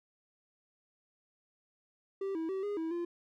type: tone with pitch steps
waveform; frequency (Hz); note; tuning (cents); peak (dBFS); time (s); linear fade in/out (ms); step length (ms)
triangle; 390.3 / 324.2 / 383.4 / 410.4 / 324.3 / 345; G4 / E4 / G4 / G#4 / E4 / F4; -8 / -29 / -38 / -21 / -28 / -21; -31; 2.21-3.05; 5; 140
effects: none